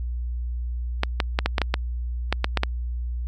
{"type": "clicks", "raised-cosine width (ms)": 0.3, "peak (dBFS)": -4, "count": 11, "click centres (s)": [1.034, 1.202, 1.389, 1.46, 1.582, 1.617, 1.741, 2.326, 2.444, 2.573, 2.634], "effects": ["added 60 Hz sine -25 dBFS peak until 3.27 s", "MP3 64 kbps"]}